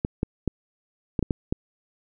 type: clicks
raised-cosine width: 3 ms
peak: -10 dBFS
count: 7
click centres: 0.049 / 0.231 / 0.477 / 1.192 / 1.227 / 1.308 / 1.525 s
effects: none